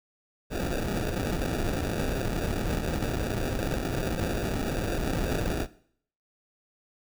pink noise with sample-and-hold, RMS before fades -29 dBFS, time 0.5-5.67 s, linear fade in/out 50 ms, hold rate 1050 Hz, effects noise-tail reverb RT60 0.6 s tail -18 dB re dry

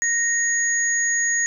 sine tone pair together, 1864.7 / 6695 Hz, A#6 / G#8, 0 / +13 cents, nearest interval octave + minor seventh, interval 2213 cents, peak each -21 dBFS, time 0.02-1.46 s, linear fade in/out 0 ms, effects none

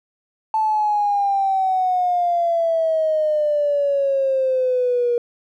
triangle exponential sweep, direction down, 880 to 475.7 Hz, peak -12 dBFS, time 0.54-5.18 s, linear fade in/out 2 ms, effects tanh soft clip ceiling -14 dBFS

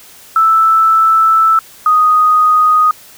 sine tone pair in turn, 1318.5 / 1245.4 Hz, E6 / D#6, 0 / +1 cents, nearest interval minor second, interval 99 cents, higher first, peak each -6 dBFS, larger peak neither, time 0.36-1.59 / 1.86-2.91 s, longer first, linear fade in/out 2 ms, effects white hiss -39 dBFS RMS until 3.17 s

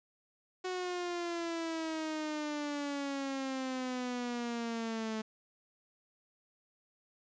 sawtooth exponential sweep, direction down, 370 to 217.6 Hz, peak -31 dBFS, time 0.64-5.22 s, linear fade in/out 10 ms, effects resampled to 16000 Hz + 10-bit

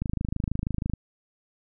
click train, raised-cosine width 5 ms, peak -15 dBFS, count 25, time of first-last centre 0.02-0.936 s, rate 26.2 Hz, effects none

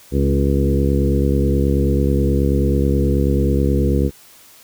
harmonic tone with a mistuned harmonic, 69.3 Hz, C#2, in tune, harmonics 1 / 2 / 3 / 4 / 5 / 6 / 7, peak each -17 / -20 / -22 / -23 / -24 / -25 / -25 dBFS, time 0.11-4.11 s, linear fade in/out 50 ms, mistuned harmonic 4, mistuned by -16 cents, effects white hiss -46 dBFS RMS until 4.63 s

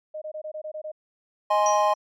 sine tone bursts, 617 Hz, D#5, 15 cents flat, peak -31 dBFS, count 8, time 0.14-0.918 s, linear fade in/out 10 ms, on 78 ms, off 22 ms
triangle chord, Ab major, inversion second, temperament equal, 622.3 / 830.6 / 1046.5 Hz, Eb5 / Ab5 / C6, 0 / 0 / 0 cents, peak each -21 dBFS, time 1.5-1.94 s, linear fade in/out 10 ms
sine tone with exponential decay, 5780 Hz, F#8, 41 cents flat, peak -24 dBFS, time 1.66-1.95 s, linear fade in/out 2 ms, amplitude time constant 63 ms
effects none

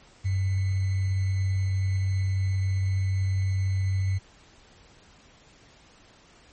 sine tone with sample-and-hold, 95.6 Hz, G2, 43 cents flat, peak -22 dBFS, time 0.24-4.19 s, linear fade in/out 20 ms, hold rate 2100 Hz, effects pink hiss -55 dBFS RMS until 6.52 s + MP3 32 kbps

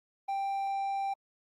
triangle tone, 787 Hz, G5, 7 cents sharp, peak -28 dBFS, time 0.28-1.14 s, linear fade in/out 10 ms, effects Opus 32 kbps

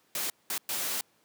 white noise bursts at uneven times, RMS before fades -32 dBFS, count 3, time 0.15-0.3 / 0.5-0.58 / 0.69-1.01 s, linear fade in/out 2 ms, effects pink hiss -67 dBFS RMS until 1.24 s + high-pass 200 Hz 12 dB/octave

